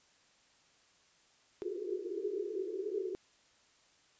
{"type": "band-pass noise", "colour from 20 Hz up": "pink", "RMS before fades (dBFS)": -38, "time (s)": [1.62, 3.15], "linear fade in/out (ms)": 0, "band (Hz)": [360, 430], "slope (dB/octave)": 96, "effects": ["white hiss -67 dBFS RMS until 4.19 s", "resampled to 16000 Hz"]}